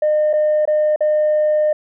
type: tone with dropouts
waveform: sine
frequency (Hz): 608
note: D#5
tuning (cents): -40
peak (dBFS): -11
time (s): 0.02-1.73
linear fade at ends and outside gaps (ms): 5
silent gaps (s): 0.331-0.335 / 0.654-0.675 / 0.961-1.006
effects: tanh soft clip ceiling -10 dBFS